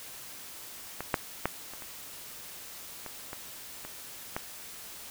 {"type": "clicks", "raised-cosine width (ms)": 0.5, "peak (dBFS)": [-19, -9, -11, -29, -28, -24, -23, -26, -16], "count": 9, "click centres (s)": [1.006, 1.142, 1.456, 1.736, 1.822, 3.063, 3.331, 3.85, 4.365], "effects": ["white hiss -45 dBFS RMS until 5.1 s"]}